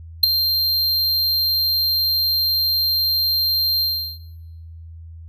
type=tone with ADSR envelope; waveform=square; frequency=4174 Hz; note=C8; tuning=5 cents flat; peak=-6 dBFS; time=0.23-4.2 s; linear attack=7 ms; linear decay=10 ms; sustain=-11 dB; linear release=390 ms; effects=noise-tail reverb RT60 1.0 s tail -19 dB re dry + added 82 Hz sine -35 dBFS peak until 5.28 s